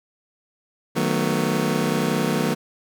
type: chord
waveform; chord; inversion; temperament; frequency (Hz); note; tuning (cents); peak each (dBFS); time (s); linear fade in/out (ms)
25% pulse; B dominant seventh; first; just; 154.34 / 185.21 / 222.2 / 246.9; D#3 / F#3 / A3 / B3; -14 / +2 / +17 / 0; -22; 0.95-2.55; 20
effects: none